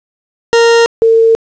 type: tone pair in turn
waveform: 40% pulse / sine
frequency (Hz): 464.4 / 452.7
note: A#4 / A4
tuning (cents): -7 / +49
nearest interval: unison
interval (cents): 44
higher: first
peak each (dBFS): -4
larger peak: neither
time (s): 0.53-0.86 / 1.02-1.35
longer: neither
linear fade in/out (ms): 0
effects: resampled to 16000 Hz + 7-bit